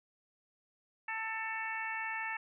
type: harmonic tone with a mistuned harmonic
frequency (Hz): 444.8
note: A4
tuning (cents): +19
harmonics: 2 / 3 / 4 / 5 / 6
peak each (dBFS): -41 / -46 / -39 / -42 / -44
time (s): 1.08-2.37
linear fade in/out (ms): 5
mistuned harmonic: 3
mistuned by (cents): -16
effects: none